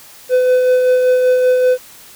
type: tone with tremolo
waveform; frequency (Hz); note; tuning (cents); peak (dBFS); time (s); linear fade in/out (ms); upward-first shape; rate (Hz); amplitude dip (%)
triangle; 505; B4; +39; -6; 0.29-1.78; 50; sine; 5.2; 30
effects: white hiss -40 dBFS RMS until 2.15 s